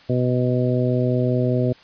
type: harmonic tone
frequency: 125.1 Hz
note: B2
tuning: 23 cents sharp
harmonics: 1 / 2 / 3 / 4 / 5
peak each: -20 / -23 / -25 / -26 / -27 dBFS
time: 0.09-1.73 s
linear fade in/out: 10 ms
effects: white hiss -49 dBFS RMS until 1.83 s + resampled to 11025 Hz